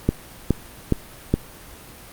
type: click train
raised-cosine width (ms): 3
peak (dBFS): -3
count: 4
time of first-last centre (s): 0.09-1.34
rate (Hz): 2.4
effects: pink hiss -42 dBFS RMS until 2.12 s + Opus 32 kbps